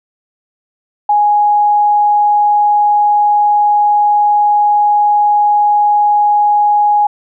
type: tone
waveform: sine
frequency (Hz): 830.6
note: G#5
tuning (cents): 0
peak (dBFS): -7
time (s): 1.09-7.07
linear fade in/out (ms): 5
effects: none